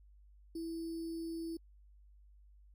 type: tone with sample-and-hold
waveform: sine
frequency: 329.6 Hz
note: E4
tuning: in tune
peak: -38 dBFS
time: 0.55-1.57 s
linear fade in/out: 5 ms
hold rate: 4900 Hz
effects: added 50 Hz sine -58 dBFS peak until 2.74 s + AAC 64 kbps